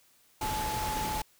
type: tone in noise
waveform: sine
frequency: 860 Hz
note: A5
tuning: 40 cents flat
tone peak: -32 dBFS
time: 0.41-1.22 s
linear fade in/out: 5 ms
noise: pink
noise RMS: -35 dBFS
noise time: 0.41-1.22 s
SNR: 0 dB
effects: white hiss -64 dBFS RMS until 1.39 s